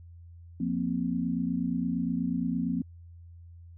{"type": "chord", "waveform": "sine", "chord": "F suspended fourth", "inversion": "none", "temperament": "equal", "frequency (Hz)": [174.61, 233.1, 261.6], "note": ["F3", "Bb3", "C4"], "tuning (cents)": [0, 0, 0], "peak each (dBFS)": -31, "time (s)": [0.6, 2.82], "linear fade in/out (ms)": 5, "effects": ["added 85 Hz sine -46 dBFS peak until 3.77 s"]}